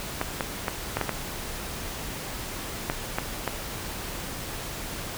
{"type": "clicks", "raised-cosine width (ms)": 0.5, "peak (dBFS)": -10, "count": 9, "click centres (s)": [0.214, 0.408, 0.682, 0.97, 1.013, 1.093, 2.899, 3.185, 3.477], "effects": ["pink hiss -35 dBFS RMS until 5.17 s"]}